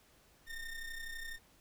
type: ring-modulated tone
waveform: square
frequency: 906 Hz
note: A#5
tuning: 50 cents flat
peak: -39 dBFS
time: 0.46-1.39 s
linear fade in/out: 50 ms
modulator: 922 Hz
effects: pink hiss -66 dBFS RMS until 1.6 s